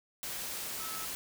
sine tone in noise, 1300 Hz, E6, 24 cents flat, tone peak -44 dBFS, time 0.8-1.05 s, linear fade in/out 0 ms, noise white, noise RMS -39 dBFS, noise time 0.23-1.15 s, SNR -8 dB, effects none

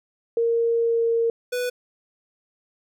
sine tone with pitch glide, 463.8 to 461.1 Hz, A#4 to A#4, -9 to -19 cents, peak -18 dBFS, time 0.37-1.3 s, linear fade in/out 2 ms, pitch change -10 cents, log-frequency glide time 0.79-1.04 s
square tone, 493.9 Hz, B4, in tune, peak -24 dBFS, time 1.52-1.7 s, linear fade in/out 10 ms
effects none

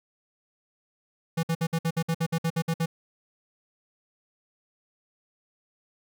square tone bursts, 164.6 Hz, E3, 2 cents flat, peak -24 dBFS, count 13, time 1.37-2.86 s, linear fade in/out 10 ms, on 62 ms, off 57 ms, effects none

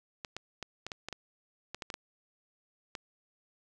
clicks, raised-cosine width 0.2 ms, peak -21 dBFS, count 12, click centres 0.248 / 0.366 / 0.627 / 0.866 / 0.918 / 1.086 / 1.127 / 1.746 / 1.822 / 1.902 / 1.941 / 2.952 s, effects none

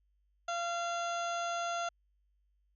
harmonic tone with a mistuned harmonic, 688 Hz, F5, 26 cents flat, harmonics 1 / 2 / 3 / 4 / 5 / 6 / 7 / 9 / 10, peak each -35 / -37 / -53 / -47 / -47 / -54 / -56 / -50 / -51 dBFS, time 0.48-1.89 s, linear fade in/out 5 ms, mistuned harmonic 10, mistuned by -60 cents, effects added 50 Hz sine -70 dBFS peak until 2.75 s

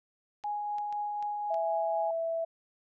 clicks, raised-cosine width 0.2 ms, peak -33 dBFS, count 5, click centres 0.438 / 0.784 / 0.926 / 1.226 / 1.543 s
sine tone with tremolo, 830 Hz, G#5, 1 cent flat, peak -30 dBFS, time 0.44-2.11 s, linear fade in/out 5 ms, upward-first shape triangle, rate 4 Hz, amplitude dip 25%
sine tone, 660 Hz, E5, 2 cents sharp, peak -29 dBFS, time 1.5-2.45 s, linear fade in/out 10 ms
effects none

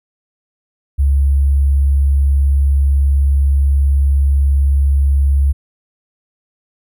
sine tone with sample-and-hold, 69.3 Hz, C#2, in tune, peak -9 dBFS, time 0.98-5.53 s, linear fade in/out 20 ms, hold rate 11025 Hz, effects none

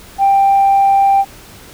sine tone, 788 Hz, G5, 9 cents sharp, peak -6 dBFS, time 0.18-1.25 s, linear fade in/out 50 ms, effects tanh soft clip ceiling -4 dBFS + pink hiss -38 dBFS RMS until 1.73 s

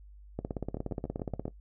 two click trains, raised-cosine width 2 ms, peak -20 / -24 dBFS, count 19 / 6, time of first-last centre 0.39-1.455 / 0.77-1.48 s, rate 16.9 / 7.04 Hz, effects noise-tail reverb RT60 0.1 s tail -17 dB re dry + added 50 Hz sine -49 dBFS peak until 1.6 s

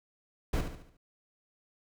brown noise with echo, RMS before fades -29 dBFS, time 0.53-0.61 s, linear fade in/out 5 ms, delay 72 ms, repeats 5, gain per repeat -7 dB, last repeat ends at 0.97 s, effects none

